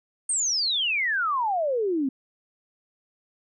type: exponential sweep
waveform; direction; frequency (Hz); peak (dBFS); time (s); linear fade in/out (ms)
sine; down; 8870 to 254.9; -22; 0.29-2.09; 5
effects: none